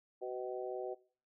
harmonic tone with a mistuned harmonic, 125.3 Hz, B2, 25 cents sharp, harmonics 3 / 4 / 5 / 6, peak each -41 / -43 / -45 / -47 dBFS, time 0.21-0.95 s, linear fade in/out 20 ms, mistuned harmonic 6, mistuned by +22 cents, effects noise-tail reverb RT60 0.4 s tail -20 dB re dry

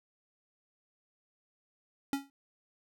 square tone with exponential decay, 277.2 Hz, C#4, in tune, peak -27 dBFS, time 2.13-2.3 s, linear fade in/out 1 ms, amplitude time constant 35 ms, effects none

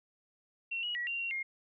sine tone with pitch steps, 2725 / 2907 / 1927 / 2768 / 2747 / 2131 Hz, F7 / F#7 / B6 / F7 / F7 / C7, -43 / -31 / -43 / -16 / -29 / +31 cents, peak -33 dBFS, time 0.71-1.43 s, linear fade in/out 10 ms, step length 120 ms, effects none

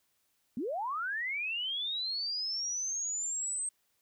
sine linear sweep, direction up, 207.7 to 8370 Hz, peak -32 dBFS, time 0.57-3.69 s, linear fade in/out 2 ms, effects white hiss -75 dBFS RMS until 4.01 s

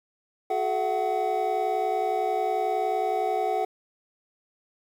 triangle tone cluster, 368.5 / 427.6 / 679 / 750 Hz, F#4 / A4 / F5 / F#5, -7 / -49 / -49 / +23 cents, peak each -31 / -27 / -30 / -24 dBFS, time 0.5-3.65 s, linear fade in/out 5 ms, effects 9-bit

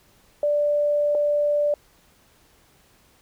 sine tone pair in turn, 587.3 / 587.3 Hz, D5 / D5, 0 / 0 cents, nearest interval unison, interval 0 cents, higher neither, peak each -18 dBFS, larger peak neither, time 0.43-1.15 / 1.15-1.74 s, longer first, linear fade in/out 2 ms, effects pink hiss -58 dBFS RMS until 3.21 s

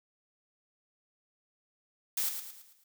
blue noise with echo, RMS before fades -31 dBFS, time 2.17-2.29 s, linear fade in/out 5 ms, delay 110 ms, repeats 5, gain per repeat -7 dB, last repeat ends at 2.84 s, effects none

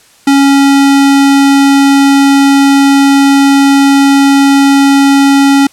square tone, 277.2 Hz, C#4, in tune, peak -4 dBFS, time 0.27-5.67 s, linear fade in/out 5 ms, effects white hiss -43 dBFS RMS until 5.72 s + low-pass 10000 Hz 12 dB/octave

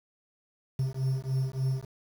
triangle beating tone pair, 130.4 / 133.8 Hz, C3 / C3, -5 / +39 cents, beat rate 3.4 Hz, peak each -28 dBFS, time 0.79-1.85 s, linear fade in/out 5 ms, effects 8-bit

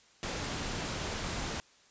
pink noise, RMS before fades -36 dBFS, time 0.23-1.6 s, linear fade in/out 0 ms, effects white hiss -62 dBFS RMS until 1.9 s + resampled to 16000 Hz

